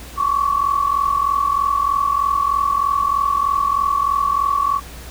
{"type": "tone pair together", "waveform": "sine", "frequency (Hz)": [1097, 1140.2], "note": ["C#6", "C#6"], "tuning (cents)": [-18, 48], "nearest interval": "minor second", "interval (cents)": 66, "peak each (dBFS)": [-19, -17], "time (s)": [0.16, 4.81], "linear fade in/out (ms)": 50, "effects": ["added 60 Hz sine -36 dBFS peak until 5.1 s", "pink hiss -38 dBFS RMS until 5.1 s"]}